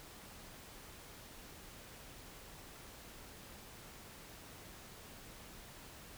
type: silence
effects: pink hiss -54 dBFS RMS until 6.17 s